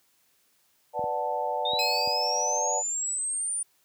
sine chord, B minor seventh, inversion none, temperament equal, 493.9 / 587.3 / 740 / 880 Hz, B4 / D5 / F#5 / A5, 0 / 0 / 0 / 0 cents, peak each -34 / -32 / -32 / -30 dBFS, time 0.93-2.83 s, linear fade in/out 50 ms
clicks, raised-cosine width 3 ms, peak -29 dBFS, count 4, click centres 0.993 / 1.04 / 1.734 / 2.075 s
sine linear sweep, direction up, 3600 to 9397 Hz, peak -27 dBFS, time 1.65-3.63 s, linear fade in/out 5 ms
25% pulse tone with exponential decay, 2550 Hz, D#7, 42 cents sharp, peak -22 dBFS, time 1.79-2.94 s, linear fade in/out 1 ms, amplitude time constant 250 ms
effects white hiss -67 dBFS RMS until 3.84 s + high-pass 80 Hz 12 dB/octave

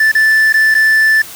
triangle tone with dropouts, 1758 Hz, A6, 2 cents flat, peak -5 dBFS, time 0-1.22 s, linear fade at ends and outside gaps 5 ms, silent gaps 0.117-0.15 / 0.526-0.54 / 0.743-0.749 s, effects white hiss -31 dBFS RMS until 1.35 s

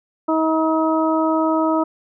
harmonic tone, 318.5 Hz, D#4, 41 cents sharp, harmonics 1 / 2 / 3 / 4, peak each -18 / -21 / -23 / -24 dBFS, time 0.28-1.84 s, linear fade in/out 10 ms, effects none

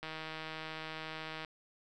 click train, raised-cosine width 0.3 ms, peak -26 dBFS, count 225, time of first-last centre 0.03-1.448 s, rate 158 Hz, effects none

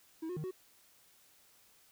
triangle tone with pitch steps, 321.6 / 360.9 / 154 / 372 Hz, E4 / F#4 / D#3 / F#4, -43 / -43 / -17 / +9 cents, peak -35 dBFS, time 0.22-0.512 s, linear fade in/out 10 ms, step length 73 ms, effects white hiss -65 dBFS RMS until 1.91 s

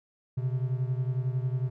triangle beating tone pair, 125.4 / 136.4 Hz, B2 / C#3, +27 / -28 cents, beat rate 11 Hz, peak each -26 / -30 dBFS, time 0.37-1.7 s, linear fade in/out 10 ms, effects none

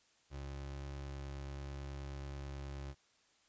30% pulse tone, 69.3 Hz, C#2, in tune, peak -40 dBFS, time 0.3-2.95 s, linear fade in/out 50 ms, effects white hiss -71 dBFS RMS until 3.48 s + resampled to 16000 Hz

